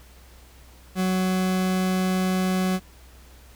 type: tone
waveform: 40% pulse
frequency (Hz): 185.9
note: F#3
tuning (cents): +8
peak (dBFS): -20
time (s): 0.95-2.8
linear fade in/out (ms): 50
effects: added 62 Hz sine -48 dBFS peak until 3.55 s + pink hiss -53 dBFS RMS until 3.55 s